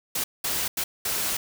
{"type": "noise bursts at uneven times", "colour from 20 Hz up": "white", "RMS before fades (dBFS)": -27, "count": 4, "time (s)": [[0.15, 0.24], [0.44, 0.68], [0.77, 0.84], [1.05, 1.37]], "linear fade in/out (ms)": 5, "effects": []}